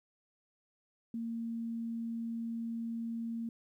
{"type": "tone", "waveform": "sine", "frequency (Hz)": 230, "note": "A#3", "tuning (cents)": -23, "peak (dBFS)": -35, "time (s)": [1.14, 3.49], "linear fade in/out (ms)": 2, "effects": ["12-bit"]}